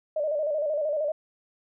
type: tone with vibrato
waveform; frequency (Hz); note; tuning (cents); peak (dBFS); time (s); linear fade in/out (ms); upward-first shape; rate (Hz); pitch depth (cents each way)
sine; 602; D5; +43; -24; 0.16-1.12; 5; square; 13; 65
effects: none